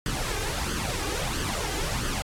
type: noise with flanger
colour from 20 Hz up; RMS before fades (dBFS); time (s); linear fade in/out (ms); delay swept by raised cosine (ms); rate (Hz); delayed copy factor
pink; -29; 0.06-2.22; 0; 0.63 to 2.53; 1.5; +0.65
effects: low-pass 10000 Hz 12 dB/octave + AAC 64 kbps